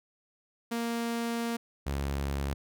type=tone pair in turn; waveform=sawtooth; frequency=233.1 / 69.64 Hz; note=A#3 / C#2; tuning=0 / +9 cents; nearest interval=octave + major sixth; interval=2091 cents; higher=first; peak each=-26 dBFS; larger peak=neither; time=0.71-1.57 / 1.86-2.54 s; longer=first; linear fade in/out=10 ms; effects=none